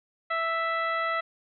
harmonic tone, 659.3 Hz, E5, in tune, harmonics 1 / 2 / 3 / 4 / 5 / 6, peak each -32 / -28 / -31 / -42 / -44 / -46 dBFS, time 0.3-1.21 s, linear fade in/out 10 ms, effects none

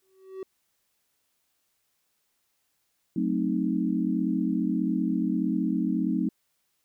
triangle tone with exponential growth, 380.6 Hz, F#4, 49 cents sharp, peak -29 dBFS, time 0.02-0.43 s, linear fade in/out 2 ms, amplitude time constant 87 ms
sine chord, F# diminished seventh, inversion none, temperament equal, 185 / 220 / 261.6 / 311.1 Hz, F#3 / A3 / C4 / Eb4, 0 / 0 / 0 / 0 cents, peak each -29 dBFS, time 3.16-6.29 s, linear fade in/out 5 ms
effects white hiss -74 dBFS RMS until 6.84 s

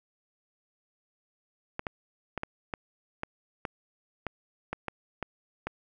clicks, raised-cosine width 0.5 ms, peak -17 dBFS, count 12, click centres 1.794 / 1.868 / 2.377 / 2.434 / 2.738 / 3.234 / 3.652 / 4.267 / 4.73 / 4.883 / 5.227 / 5.67 s, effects none

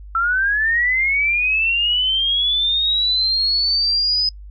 sine linear sweep, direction up, 1325 to 5050 Hz, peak -15 dBFS, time 0.15-4.29 s, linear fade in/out 2 ms, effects noise-tail reverb RT60 0.1 s tail -24 dB re dry + added 50 Hz sine -34 dBFS peak until 4.5 s

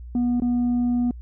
sine tone with dropouts, 243 Hz, B3, 28 cents flat, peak -16 dBFS, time 0.15-1.11 s, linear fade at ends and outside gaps 2 ms, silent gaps 0.4-0.42 s, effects tanh soft clip ceiling -18 dBFS + added 60 Hz sine -35 dBFS peak until 1.21 s

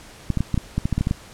clicks, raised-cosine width 5 ms, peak -8 dBFS, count 12, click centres 0.303 / 0.373 / 0.406 / 0.543 / 0.577 / 0.78 / 0.855 / 0.927 / 0.98 / 1.01 / 1.071 / 1.111 s, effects pink hiss -44 dBFS RMS until 1.33 s + low-pass 10000 Hz 12 dB/octave

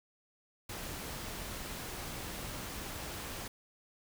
pink noise, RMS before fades -42 dBFS, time 0.69-3.48 s, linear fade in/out 5 ms, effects none

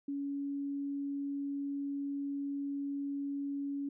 sine tone, 281.1 Hz, C#4, 24 cents sharp, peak -34 dBFS, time 0.08-3.89 s, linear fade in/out 5 ms, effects none

